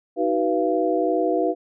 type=tone cluster; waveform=sine; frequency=315.1 / 377.7 / 489.4 / 684 Hz; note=D#4 / F#4 / B4 / F5; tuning=+22 / +36 / -16 / -36 cents; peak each=-24 dBFS; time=0.16-1.55 s; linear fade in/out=50 ms; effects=none